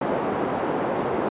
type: band-pass noise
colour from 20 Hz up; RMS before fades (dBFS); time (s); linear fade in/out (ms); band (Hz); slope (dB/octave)
pink; -25; 0.01-1.29; 5; 290 to 880; 12
effects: resampled to 8000 Hz